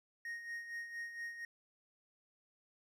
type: tone with tremolo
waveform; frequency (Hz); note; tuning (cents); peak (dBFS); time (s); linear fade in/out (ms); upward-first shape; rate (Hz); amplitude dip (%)
triangle; 1864.7; A#6; 0; -38; 0.25-1.45; 2; sine; 4.3; 60
effects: none